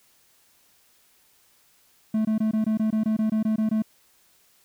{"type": "tone bursts", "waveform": "triangle", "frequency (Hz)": 217.9, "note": "A3", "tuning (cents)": -17, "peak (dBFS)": -18, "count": 13, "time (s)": [2.14, 3.822], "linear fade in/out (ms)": 5, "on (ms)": 110, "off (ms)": 21, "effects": ["white hiss -61 dBFS RMS until 4.64 s"]}